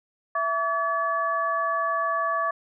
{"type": "tone cluster", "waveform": "sine", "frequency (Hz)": [663, 1144, 1715], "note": ["E5", "D6", "A6"], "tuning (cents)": [10, -46, -45], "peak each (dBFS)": [-29, -24, -31], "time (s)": [0.35, 2.51], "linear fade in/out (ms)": 5, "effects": []}